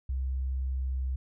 sine tone with pitch glide, 65.41 to 65 Hz, C2 to C2, 0 to -11 cents, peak -28 dBFS, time 0.09-1.16 s, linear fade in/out 5 ms, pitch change -11 cents, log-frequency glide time 0.63-1.05 s, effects none

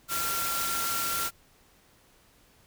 sine tone in noise, 1371 Hz, F6, 32 cents flat, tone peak -32 dBFS, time 0.08-1.31 s, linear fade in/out 50 ms, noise white, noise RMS -31 dBFS, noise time 0.08-1.31 s, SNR -4 dB, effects pink hiss -61 dBFS RMS until 2.66 s

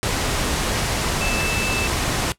sine tone in noise, 2637 Hz, E7, in tune, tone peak -25 dBFS, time 1.21-1.87 s, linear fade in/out 0 ms, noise pink, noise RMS -22 dBFS, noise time 0.03-2.32 s, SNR -6 dB, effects noise-tail reverb RT60 0.1 s tail -17 dB re dry + low-pass 10000 Hz 12 dB/octave

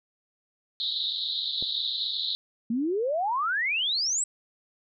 white band-pass noise, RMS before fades -30 dBFS, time 0.8-2.35 s, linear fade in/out 0 ms, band 3600 to 4100 Hz, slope 96 dB/octave
click, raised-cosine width 2 ms, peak -26 dBFS, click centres 1.625 s
sine exponential sweep, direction up, 219.7 to 8130 Hz, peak -24 dBFS, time 2.7-4.24 s, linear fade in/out 5 ms
effects none

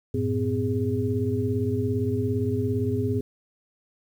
sine tone cluster, 97.4 / 114.9 / 255 / 411.3 Hz, G2 / A#2 / C4 / G#4, -11 / -25 / -44 / -17 cents, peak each -28 dBFS, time 0.14-3.21 s, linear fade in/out 5 ms, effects 9-bit

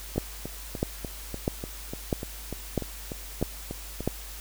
two click trains, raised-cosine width 2 ms, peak -20 / -11 dBFS, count 14 / 7, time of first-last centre 0.16-4.006 / 0.18-4.076 s, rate 3.38 / 1.54 Hz, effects added 50 Hz sine -41 dBFS peak until 4.4 s + white hiss -43 dBFS RMS until 4.4 s

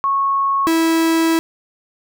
sine / 45% pulse tone pair in turn, 1100 / 327 Hz, C#6 / E4, -14 / -14 cents, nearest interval octave + major sixth, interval 2100 cents, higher first, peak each -14 / -13 dBFS, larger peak second, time 0.04-0.67 / 0.67-1.39 s, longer second, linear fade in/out 0 ms, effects none

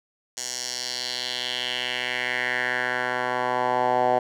10% pulse tone with band-pass filter sweep, 124.7 Hz, B2, 17 cents sharp, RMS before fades -26 dBFS, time 0.37-4.19 s, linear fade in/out 5 ms, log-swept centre 6500 to 730 Hz, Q 2.8, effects none

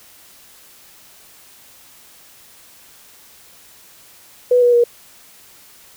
sine tone with pitch steps, 493.9 / 485.1 / 476.5 Hz, B4 / B4 / A#4, 0 / -31 / +38 cents, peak -9 dBFS, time 4.51-4.84 s, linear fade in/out 5 ms, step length 110 ms, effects white hiss -46 dBFS RMS until 5.96 s

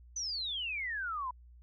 sine exponential sweep, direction down, 6170 to 970 Hz, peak -34 dBFS, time 0.16-1.31 s, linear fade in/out 5 ms, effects added 60 Hz sine -53 dBFS peak until 1.62 s

